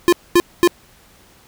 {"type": "tone bursts", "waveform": "square", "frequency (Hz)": 349.2, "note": "F4", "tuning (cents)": 0, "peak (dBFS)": -9, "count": 3, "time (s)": [0.08, 0.675], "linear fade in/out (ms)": 0, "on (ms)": 45, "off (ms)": 230, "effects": ["pink hiss -50 dBFS RMS until 1.47 s"]}